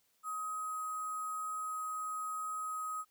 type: tone with sample-and-hold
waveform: sine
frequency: 1261 Hz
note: D#6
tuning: 23 cents sharp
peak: -36 dBFS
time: 0.23-3.05 s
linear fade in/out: 50 ms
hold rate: 8820 Hz
effects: white hiss -74 dBFS RMS until 3.1 s